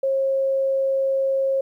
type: tone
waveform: sine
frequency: 539 Hz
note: C#5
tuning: 49 cents flat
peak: -18 dBFS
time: 0.03-1.61 s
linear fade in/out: 5 ms
effects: 10-bit